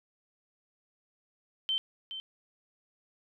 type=tone with echo; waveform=sine; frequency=3100 Hz; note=G7; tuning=20 cents flat; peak=-27 dBFS; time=1.69-1.78 s; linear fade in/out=0 ms; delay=420 ms; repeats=1; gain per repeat=-10 dB; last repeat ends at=2.2 s; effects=none